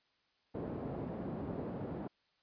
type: band-pass noise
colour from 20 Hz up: pink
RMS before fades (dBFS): -41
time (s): 0.54-2.08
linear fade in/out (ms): 10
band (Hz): 140 to 520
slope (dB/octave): 12
effects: white hiss -75 dBFS RMS until 2.42 s + resampled to 11025 Hz